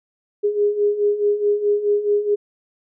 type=beating tone pair; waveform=sine; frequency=409.3 / 414 Hz; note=G#4 / G#4; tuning=-25 / -5 cents; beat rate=4.7 Hz; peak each=-22 / -17 dBFS; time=0.43-2.36 s; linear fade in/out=20 ms; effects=none